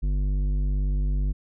sine tone with tanh clipping, 49 Hz, G1, in tune, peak -23 dBFS, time 0.02-1.33 s, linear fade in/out 20 ms, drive 11 dB, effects none

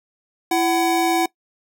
square tone pair together, 334.5 / 751 Hz, E4 / F#5, +25 / +26 cents, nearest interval octave + major second, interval 1401 cents, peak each -20 dBFS, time 0.51-1.26 s, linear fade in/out 5 ms, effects noise-tail reverb RT60 0.1 s tail -21 dB re dry

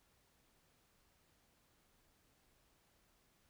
silence, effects pink hiss -74 dBFS RMS until 3.49 s

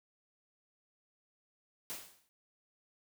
white noise with exponential decay, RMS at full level -39 dBFS, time 1.9-2.29 s, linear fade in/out 0 ms, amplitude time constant 83 ms, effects none

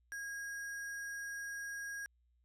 sine tone with sample-and-hold, 1638 Hz, G#6, 24 cents flat, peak -40 dBFS, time 0.12-2.06 s, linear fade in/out 0 ms, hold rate 7350 Hz, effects added 60 Hz sine -70 dBFS peak until 2.44 s + low-pass 12000 Hz 12 dB/octave

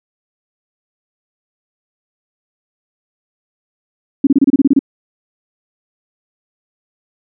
sine tone bursts, 275.3 Hz, C#4, 12 cents flat, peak -5 dBFS, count 10, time 4.24-4.792 s, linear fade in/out 5 ms, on 30 ms, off 28 ms, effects none

